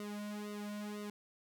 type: tone with flanger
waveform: sawtooth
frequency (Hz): 207.7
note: G#3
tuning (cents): 0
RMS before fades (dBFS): -43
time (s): 0-1.1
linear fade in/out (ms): 2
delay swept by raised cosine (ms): 1.2 to 2.5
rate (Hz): 2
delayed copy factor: -0.9
effects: none